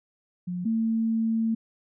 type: tone pair in turn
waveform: sine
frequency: 178.4 / 224.8 Hz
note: F3 / A3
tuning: +37 / +37 cents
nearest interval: major third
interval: 400 cents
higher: second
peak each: -28 / -22 dBFS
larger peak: second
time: 0.47-0.65 / 0.65-1.55 s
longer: second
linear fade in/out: 10 ms
effects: none